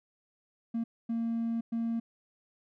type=tone bursts at uneven times; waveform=triangle; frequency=230 Hz; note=A#3; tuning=23 cents flat; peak=-26 dBFS; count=3; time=0.74-0.84 / 1.09-1.61 / 1.72-2 s; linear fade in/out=10 ms; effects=tanh soft clip ceiling -24 dBFS